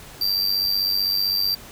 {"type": "tone with amplitude modulation", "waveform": "square", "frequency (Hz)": 4699, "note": "D8", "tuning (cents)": 0, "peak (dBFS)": -17, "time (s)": [0.21, 1.55], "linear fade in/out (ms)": 5, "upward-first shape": "sine", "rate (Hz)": 95.7, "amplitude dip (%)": 65, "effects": ["pink hiss -42 dBFS RMS until 1.71 s"]}